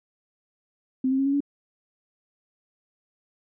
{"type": "tone with pitch steps", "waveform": "sine", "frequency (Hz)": [260.1, 265.9, 271.8, 277.8, 284], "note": ["C4", "C4", "C#4", "C#4", "C#4"], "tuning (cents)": [-10, 28, -34, 4, 42], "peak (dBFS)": -20, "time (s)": [1.04, 1.405], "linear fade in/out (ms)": 5, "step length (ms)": 73, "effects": []}